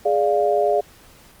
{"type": "chord", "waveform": "sine", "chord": "D diminished", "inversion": "second", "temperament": "equal", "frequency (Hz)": [415.3, 587.3, 698.5], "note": ["Ab4", "D5", "F5"], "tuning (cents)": [0, 0, 0], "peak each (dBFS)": -20, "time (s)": [0.05, 0.81], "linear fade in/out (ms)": 10, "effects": ["pink hiss -49 dBFS RMS until 1.4 s", "Opus 48 kbps"]}